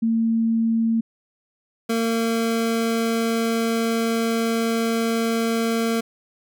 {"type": "tone pair in turn", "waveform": ["sine", "25% pulse"], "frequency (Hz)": [226.8, 228.2], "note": ["A#3", "A#3"], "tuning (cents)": [-47, -37], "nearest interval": "unison", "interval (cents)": 10, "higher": "second", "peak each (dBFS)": [-17, -16], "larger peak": "second", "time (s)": [[0.02, 1.01], [1.89, 6.01]], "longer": "second", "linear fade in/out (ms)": 10, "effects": []}